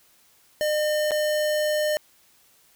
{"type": "tone with dropouts", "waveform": "square", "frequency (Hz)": 606, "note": "D#5", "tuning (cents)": -46, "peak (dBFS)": -22, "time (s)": [0.61, 1.97], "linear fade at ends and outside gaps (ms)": 0, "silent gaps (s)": [1.109, 1.117], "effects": ["white hiss -59 dBFS RMS until 2.75 s"]}